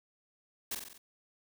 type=noise with echo; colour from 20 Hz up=white; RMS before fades=-36 dBFS; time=0.71-0.75 s; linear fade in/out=5 ms; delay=46 ms; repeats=5; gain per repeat=-4 dB; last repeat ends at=0.98 s; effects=none